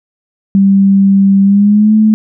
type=tone with pitch glide; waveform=sine; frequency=196 to 216.2 Hz; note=G3 to A3; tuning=0 to -30 cents; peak=-4 dBFS; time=0.55-2.14 s; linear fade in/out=0 ms; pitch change=+170 cents; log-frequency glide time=1.43-1.94 s; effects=none